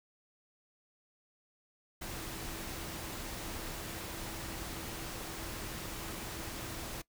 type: tone in noise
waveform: sine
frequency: 329.6 Hz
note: E4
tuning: in tune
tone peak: -51 dBFS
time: 2.01-7.02 s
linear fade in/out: 10 ms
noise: pink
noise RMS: -42 dBFS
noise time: 2.01-7.02 s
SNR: -12 dB
effects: noise-tail reverb RT60 0.1 s tail -20 dB re dry